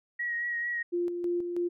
sine tone with vibrato, 1900 Hz, A#6, 33 cents sharp, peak -29 dBFS, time 0.19-0.83 s, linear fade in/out 10 ms, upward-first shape triangle, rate 4.5 Hz, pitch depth 28 cents each way
sine tone with tremolo, 349.2 Hz, F4, in tune, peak -26 dBFS, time 0.92-1.69 s, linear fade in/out 20 ms, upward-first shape square, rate 3.1 Hz, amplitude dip 45%
effects none

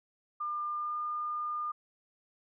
sine tone with pitch glide, 1201 to 1210.8 Hz, D6 to D#6, +38 to -48 cents, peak -32 dBFS, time 0.4-1.72 s, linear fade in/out 10 ms, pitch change +14 cents, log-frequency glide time 0.76-0.97 s, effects none

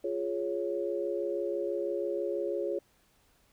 sine chord, Db major, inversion first, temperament equal, 349.2 / 415.3 / 554.4 Hz, F4 / Ab4 / Db5, 0 / 0 / 0 cents, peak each -34 dBFS, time 0.04-2.79 s, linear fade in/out 5 ms, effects pink hiss -67 dBFS RMS until 3.52 s

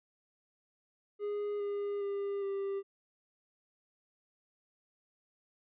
triangle tone with pitch steps, 412.6 / 406.4 / 400.4 / 394.4 Hz, G#4 / G#4 / G4 / G4, -11 / -38 / +37 / +11 cents, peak -31 dBFS, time 1.19-2.83 s, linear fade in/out 50 ms, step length 410 ms, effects resampled to 8000 Hz

